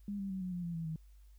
sine tone with pitch steps, 202.9 / 195.99 / 189.31 / 182.86 / 176.63 / 170.62 / 164.81 / 159.19 Hz, G#3 / G3 / F#3 / F#3 / F3 / F3 / E3 / D#3, -40 / 0 / +40 / -20 / +20 / -40 / 0 / +40 cents, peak -36 dBFS, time 0.08-0.96 s, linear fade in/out 2 ms, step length 110 ms, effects added 50 Hz sine -55 dBFS peak until 1.38 s + white hiss -75 dBFS RMS until 1.38 s

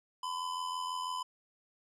square tone with amplitude modulation, 1011 Hz, B5, 40 cents sharp, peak -33 dBFS, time 0.23-1.23 s, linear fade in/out 5 ms, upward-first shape sine, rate 86.1 Hz, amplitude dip 55%, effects low-pass 9000 Hz 12 dB/octave

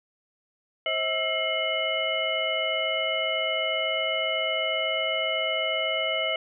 sine tone cluster, 531 / 639 / 1326 / 2140 / 2966 Hz, C5 / D#5 / E6 / C7 / F#7, +25 / +46 / +10 / +38 / +4 cents, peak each -34 / -29 / -36 / -29 / -29 dBFS, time 0.86-6.36 s, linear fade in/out 2 ms, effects none

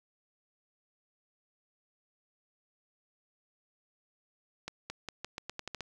accelerating click train, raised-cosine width 0.2 ms, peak -21 dBFS, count 10, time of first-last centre 4.68-5.807 s, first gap 220 ms, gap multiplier 0.85, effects 9-bit

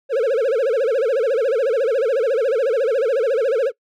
triangle tone with vibrato, 493.9 Hz, B4, in tune, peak -13 dBFS, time 0.09-3.72 s, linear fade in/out 50 ms, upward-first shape sine, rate 14 Hz, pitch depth 230 cents each way, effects noise-tail reverb RT60 0.1 s tail -22 dB re dry

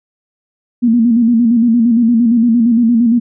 sine tone with vibrato, 233.4 Hz, A#3, 2 cents sharp, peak -7 dBFS, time 0.82-3.2 s, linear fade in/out 20 ms, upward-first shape square, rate 8.7 Hz, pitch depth 63 cents each way, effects none

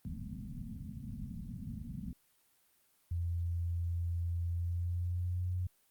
white low-pass noise, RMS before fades -43 dBFS, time 0.05-2.13 s, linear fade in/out 0 ms, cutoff 250 Hz, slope 96 dB/octave
sine tone with pitch glide, 85.6 to 90.17 Hz, F2 to F#2, -34 to -44 cents, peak -32 dBFS, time 3.11-5.67 s, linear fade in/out 5 ms, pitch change +90 cents, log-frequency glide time 4.51-5.54 s
effects white hiss -71 dBFS RMS until 5.9 s + Opus 32 kbps

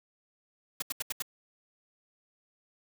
white noise bursts, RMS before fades -33 dBFS, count 5, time 0.8-1.223 s, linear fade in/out 5 ms, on 23 ms, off 77 ms, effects none

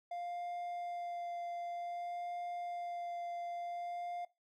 triangle tone with vibrato, 698.5 Hz, F5, in tune, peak -37 dBFS, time 0.11-4.25 s, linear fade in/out 5 ms, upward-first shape sine, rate 0.54 Hz, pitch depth 10 cents each way, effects noise-tail reverb RT60 0.2 s tail -18 dB re dry

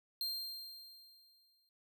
45% pulse tone with exponential decay, 4186 Hz, C8, in tune, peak -34 dBFS, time 0.21-1.69 s, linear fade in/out 1 ms, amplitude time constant 320 ms, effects none

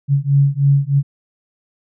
sine beating tone pair, 138.59 / 141.79 Hz, C#3 / C#3, 0 / +40 cents, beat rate 3.2 Hz, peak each -14 dBFS, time 0.08-1.03 s, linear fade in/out 50 ms, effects none

